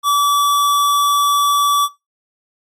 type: tone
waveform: square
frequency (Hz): 1151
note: D6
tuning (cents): -35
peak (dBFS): -12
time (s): 0.03-1.89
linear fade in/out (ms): 50
effects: noise-tail reverb RT60 0.2 s tail -19 dB re dry + AAC 64 kbps